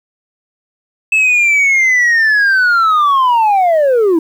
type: linear sweep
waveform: sine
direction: down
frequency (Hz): 2624 to 310.2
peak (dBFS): -5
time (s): 1.12-4.19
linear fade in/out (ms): 5
effects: tanh soft clip ceiling -7 dBFS + 7-bit